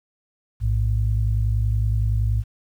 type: tone pair together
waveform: sine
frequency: 57.33 / 108 Hz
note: A#1 / A2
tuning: -28 / -32 cents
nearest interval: major seventh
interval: 1096 cents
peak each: -20 / -20 dBFS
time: 0.6-2.44 s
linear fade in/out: 50 ms
effects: tanh soft clip ceiling -10 dBFS + 9-bit